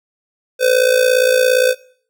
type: tone with amplitude modulation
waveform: square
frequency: 508 Hz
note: B4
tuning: 49 cents sharp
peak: -8 dBFS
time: 0.59-1.75 s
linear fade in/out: 50 ms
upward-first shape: sine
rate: 57.4 Hz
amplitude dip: 75%
effects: noise-tail reverb RT60 0.5 s tail -20 dB re dry